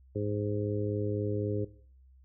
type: harmonic tone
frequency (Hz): 103.83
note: G#2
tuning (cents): 0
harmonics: 1 / 2 / 3 / 4 / 5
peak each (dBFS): -33 / -40 / -37 / -34 / -39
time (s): 0.15-1.65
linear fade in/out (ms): 10
effects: noise-tail reverb RT60 0.5 s tail -18 dB re dry + added 65 Hz sine -55 dBFS peak until 2.24 s